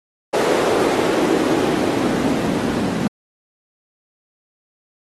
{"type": "noise with band-pass filter sweep", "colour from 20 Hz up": "white", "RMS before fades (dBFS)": -19, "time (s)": [0.33, 3.08], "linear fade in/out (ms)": 10, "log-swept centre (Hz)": [450, 210], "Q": 2.4, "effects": ["AAC 32 kbps"]}